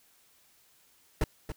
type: noise with echo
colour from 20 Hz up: brown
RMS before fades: -25 dBFS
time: 1.21-1.24 s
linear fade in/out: 2 ms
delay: 280 ms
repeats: 1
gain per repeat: -10 dB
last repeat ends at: 1.52 s
effects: white hiss -64 dBFS RMS until 1.56 s